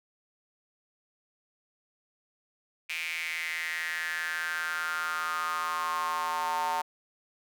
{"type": "tone with high-pass filter sweep", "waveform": "square", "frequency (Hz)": 82.41, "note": "E2", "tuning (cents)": 0, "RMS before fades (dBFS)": -32, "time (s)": [2.89, 6.82], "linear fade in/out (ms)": 10, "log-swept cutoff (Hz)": [2400, 860], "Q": 6.5, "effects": []}